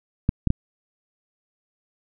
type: clicks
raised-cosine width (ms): 5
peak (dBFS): -6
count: 3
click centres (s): 0.291 / 0.473 / 0.504
effects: none